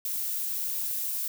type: noise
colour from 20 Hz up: violet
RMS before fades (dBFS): -31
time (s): 0.05-1.28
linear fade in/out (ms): 2
effects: none